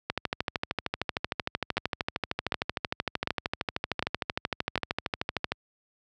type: two click trains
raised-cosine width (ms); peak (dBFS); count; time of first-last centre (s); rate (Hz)
0.3; -11 / -10; 72 / 5; 0.1-5.52 / 1.77-4.778; 13.1 / 1.33
effects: high-pass 60 Hz 12 dB/octave